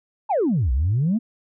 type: exponential two-way sweep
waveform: sine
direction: down then up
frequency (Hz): 934 to 58.27 to 240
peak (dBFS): -16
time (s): 0.29-1.19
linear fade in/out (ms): 20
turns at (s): 0.72
effects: tanh soft clip ceiling -14 dBFS